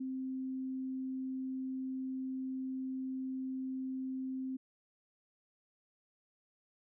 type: tone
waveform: sine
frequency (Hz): 261.6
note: C4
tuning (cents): 0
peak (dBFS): -36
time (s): 0-4.57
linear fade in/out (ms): 10
effects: none